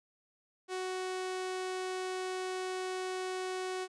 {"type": "tone", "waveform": "sawtooth", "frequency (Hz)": 371.4, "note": "F#4", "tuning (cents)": 7, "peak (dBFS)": -31, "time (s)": [0.68, 3.88], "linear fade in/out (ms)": 50, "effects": ["resampled to 22050 Hz"]}